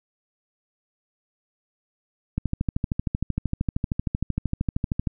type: click train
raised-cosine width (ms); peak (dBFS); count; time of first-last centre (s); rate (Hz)
5; -11; 36; 2.38-5.072; 13
effects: none